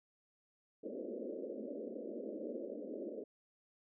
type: band-pass noise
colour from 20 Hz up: white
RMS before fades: -44 dBFS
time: 0.83-3.24 s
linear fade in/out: 5 ms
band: 210 to 590 Hz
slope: 96 dB/octave
effects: none